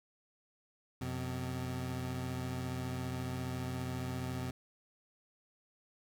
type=tone pair together; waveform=25% pulse; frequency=89.5 / 126.94 Hz; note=F2 / B2; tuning=+43 / +48 cents; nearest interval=tritone; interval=605 cents; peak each=-38 / -34 dBFS; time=1.01-4.51 s; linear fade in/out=5 ms; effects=none